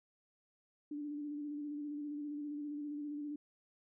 sine tone with vibrato, 293.7 Hz, D4, in tune, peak -39 dBFS, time 0.91-3.36 s, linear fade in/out 5 ms, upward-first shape square, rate 15 Hz, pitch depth 25 cents each way, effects none

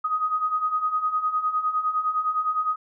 sine beating tone pair, 1244.5 / 1254.3 Hz, D#6 / D#6, 0 / +14 cents, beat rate 9.8 Hz, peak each -28 / -23 dBFS, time 0.04-2.76 s, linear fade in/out 10 ms, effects none

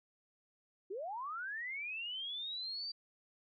sine linear sweep, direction up, 349.2 to 4699 Hz, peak -39 dBFS, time 0.9-2.92 s, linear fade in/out 10 ms, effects none

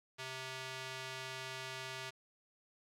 square tone with band-pass filter, 130.81 Hz, C3, in tune, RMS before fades -45 dBFS, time 0.18-2.11 s, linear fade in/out 20 ms, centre 3100 Hz, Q 0.72, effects none

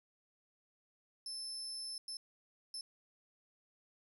35% pulse tone bursts at uneven times, 5270 Hz, E8, 1 cent flat, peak -39 dBFS, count 3, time 1.26-1.98 / 2.08-2.17 / 2.74-2.81 s, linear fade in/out 2 ms, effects none

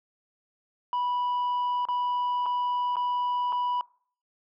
sine tone with dropouts, 983 Hz, B5, 8 cents flat, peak -22 dBFS, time 0.93-3.81 s, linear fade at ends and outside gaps 1 ms, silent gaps 1.853-1.886 / 2.459-2.463 / 2.957-2.967 / 3.523-3.527 s, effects noise-tail reverb RT60 0.5 s tail -23 dB re dry + tanh soft clip ceiling -24 dBFS

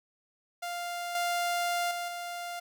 sawtooth tone with level steps, 698.5 Hz, F5, in tune, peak -30 / -24 / -29 / -32 dBFS, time 0.62-2.6 s, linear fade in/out 10 ms, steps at 1.15 / 1.91 / 2.08 s, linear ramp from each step 2 ms, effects none

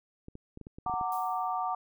clicks, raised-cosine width 3 ms, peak -31 dBFS, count 10, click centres 0.284 / 0.354 / 0.574 / 0.613 / 0.669 / 0.785 / 0.863 / 0.897 / 0.939 / 1.012 s
sine chord, Gb augmented, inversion none, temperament equal with one note detuned, 740 / 917.4 / 1174.7 Hz, Gb5 / Bb5 / D6, 0 / -28 / 0 cents, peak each -32 / -35 / -34 dBFS, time 0.86-1.75 s, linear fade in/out 5 ms
violet noise with exponential decay, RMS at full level -45 dBFS, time 1.12-1.68 s, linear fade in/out 2 ms, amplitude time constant 120 ms
effects none

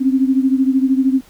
sine beating tone pair, 261.6 / 274.6 Hz, C4 / C#4, 0 / -16 cents, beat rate 13 Hz, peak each -13 / -17 dBFS, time 0-1.21 s, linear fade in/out 20 ms, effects pink hiss -48 dBFS RMS until 1.29 s

